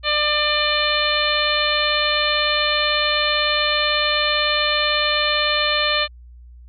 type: harmonic tone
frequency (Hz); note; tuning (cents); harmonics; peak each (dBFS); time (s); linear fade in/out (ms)
597; D5; +28; 1 / 2 / 3 / 4 / 5 / 6 / 7; -24 / -24 / -24 / -24 / -24 / -24 / -24; 0.03-6.08; 50
effects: added 60 Hz sine -39 dBFS peak until 6.68 s + MP3 64 kbps